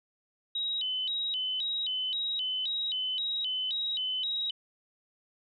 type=tone with vibrato; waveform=sine; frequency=3403 Hz; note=G#7; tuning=41 cents sharp; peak=-29 dBFS; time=0.55-4.51 s; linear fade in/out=5 ms; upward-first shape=square; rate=1.9 Hz; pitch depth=200 cents each way; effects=none